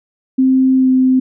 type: tone with pitch glide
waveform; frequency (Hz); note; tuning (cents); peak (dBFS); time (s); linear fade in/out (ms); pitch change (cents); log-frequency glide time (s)
sine; 261.6 to 258.7; C4 to C4; 0 to -19; -8; 0.38-1.2; 10; -19; 0.76-0.89
effects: none